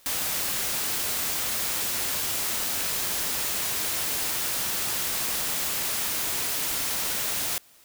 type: noise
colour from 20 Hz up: white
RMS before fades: -28 dBFS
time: 0.06-7.58 s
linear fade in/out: 0 ms
effects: white hiss -56 dBFS RMS until 7.84 s